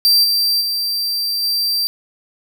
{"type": "tone with level steps", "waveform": "45% pulse", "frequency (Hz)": 4699, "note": "D8", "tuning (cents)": 0, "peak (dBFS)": [-9, -13, -17, -15], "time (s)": [0.05, 1.87], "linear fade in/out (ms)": 0, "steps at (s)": [0.23, 0.6, 1.42], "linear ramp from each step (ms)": 20, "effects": []}